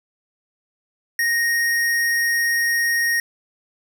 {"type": "tone", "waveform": "square", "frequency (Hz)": 1864.7, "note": "A#6", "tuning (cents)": 0, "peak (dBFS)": -18, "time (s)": [1.19, 3.2], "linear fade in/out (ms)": 2, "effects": []}